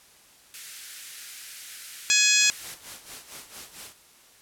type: high-pass noise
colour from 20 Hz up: white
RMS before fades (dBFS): -40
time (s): 0.54-2.74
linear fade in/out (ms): 0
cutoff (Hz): 1400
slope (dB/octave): 48
type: harmonic tone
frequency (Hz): 840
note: G#5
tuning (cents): +19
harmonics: 2 / 3 / 4 / 5 / 6 / 7 / 8 / 9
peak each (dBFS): -29 / -23 / -26 / -28 / -27 / -28 / -25 / -25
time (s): 2.1-2.5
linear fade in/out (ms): 0
type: noise with tremolo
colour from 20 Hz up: white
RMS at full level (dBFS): -39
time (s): 2.4-3.94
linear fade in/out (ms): 20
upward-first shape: sine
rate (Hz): 4.4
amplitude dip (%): 75
effects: white hiss -55 dBFS RMS until 4.41 s + low-pass 12000 Hz 12 dB/octave